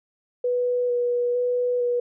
sine tone with vibrato, 488.8 Hz, B4, 18 cents flat, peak -20 dBFS, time 0.44-2 s, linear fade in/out 5 ms, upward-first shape square, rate 1.1 Hz, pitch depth 12 cents each way, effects none

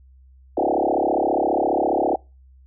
sine tone with frequency modulation, 553 Hz, C#5, 4 cents flat, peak -17 dBFS, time 0.57-2.16 s, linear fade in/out 5 ms, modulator 34.8 Hz, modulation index 7.4, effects noise-tail reverb RT60 0.3 s tail -26 dB re dry + added 65 Hz sine -47 dBFS peak until 2.66 s

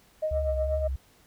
sine tone with tremolo, 622.3 Hz, D#5, in tune, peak -23 dBFS, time 0.22-0.88 s, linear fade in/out 10 ms, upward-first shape triangle, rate 8.2 Hz, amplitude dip 65%
sine tone with vibrato, 69 Hz, C#2, 7 cents flat, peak -27 dBFS, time 0.31-0.96 s, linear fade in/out 5 ms, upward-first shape sine, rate 2.8 Hz, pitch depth 72 cents each way
effects tanh soft clip ceiling -16 dBFS + pink hiss -60 dBFS RMS until 1.26 s

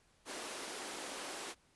pink high-pass noise, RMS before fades -44 dBFS, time 0.25-1.55 s, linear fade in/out 50 ms, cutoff 280 Hz, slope 24 dB/octave, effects pink hiss -70 dBFS RMS until 1.75 s + resampled to 24000 Hz

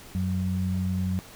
sine tone pair together, 92.5 / 185 Hz, F#2 / F#3, 0 / 0 cents, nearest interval octave, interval 1200 cents, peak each -27 dBFS, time 0.15-1.19 s, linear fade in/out 0 ms, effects pink hiss -47 dBFS RMS until 1.35 s

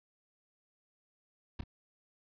brown noise with echo, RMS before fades -34 dBFS, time 1.59-1.61 s, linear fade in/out 5 ms, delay 28 ms, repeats 1, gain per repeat -13 dB, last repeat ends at 1.638 s, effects resampled to 11025 Hz

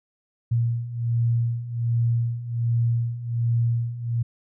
sine beating tone pair, 116.54 / 117.84 Hz, A#2 / A#2, 0 / +19 cents, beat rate 1.3 Hz, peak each -26 / -22 dBFS, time 0.51-4.23 s, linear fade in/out 10 ms, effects none

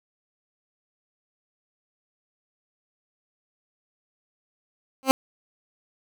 15% pulse tone with exponential growth, 265.2 Hz, C4, 23 cents sharp, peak -3 dBFS, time 5.03-5.11 s, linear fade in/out 0 ms, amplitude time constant 16 ms, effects none

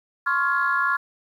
sine chord, Db major seventh, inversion third, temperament equal with one note detuned, 1046.5 / 1108.7 / 1396.9 / 1682.5 Hz, C6 / Db6 / F6 / Ab6, 0 / 0 / 0 / +22 cents, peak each -27 / -25 / -22 / -25 dBFS, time 0.26-0.97 s, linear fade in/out 10 ms, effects tanh soft clip ceiling -10 dBFS + 9-bit

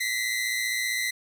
sawtooth tone pair together, 1936.8 / 2052 Hz, B6 / C7, -34 / -34 cents, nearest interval minor second, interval 100 cents, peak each -27 / -24 dBFS, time 0-1.11 s, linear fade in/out 10 ms, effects none

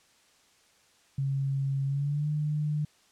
sine tone with pitch glide, 137 to 150.27 Hz, C#3 to D3, -20 to +40 cents, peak -26 dBFS, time 1.18-2.85 s, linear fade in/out 5 ms, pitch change +160 cents, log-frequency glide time 1.86-2.28 s, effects white hiss -63 dBFS RMS until 3.11 s + low-pass 8000 Hz 12 dB/octave

